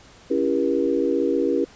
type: chord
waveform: sine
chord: C# diminished seventh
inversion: none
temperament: just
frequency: 277.2 / 332.6 / 399.1 / 479 Hz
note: C#4 / E4 / G4 / Bb4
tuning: 0 / +16 / +31 / +47 cents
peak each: -24 dBFS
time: 0.3-1.65 s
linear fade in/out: 10 ms
effects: pink hiss -49 dBFS RMS until 1.75 s + resampled to 16000 Hz